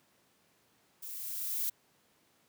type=noise with level ramp; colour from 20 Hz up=violet; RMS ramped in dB=-44 to -32 dBFS; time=1.02-1.7 s; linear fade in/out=10 ms; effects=pink hiss -69 dBFS RMS until 2.48 s + high-pass 150 Hz 12 dB/octave